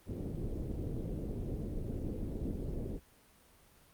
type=low-pass noise; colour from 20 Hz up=pink; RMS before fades=-38 dBFS; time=0.06-3 s; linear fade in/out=50 ms; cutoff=460 Hz; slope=24 dB/octave; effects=pink hiss -63 dBFS RMS until 3.93 s + Opus 32 kbps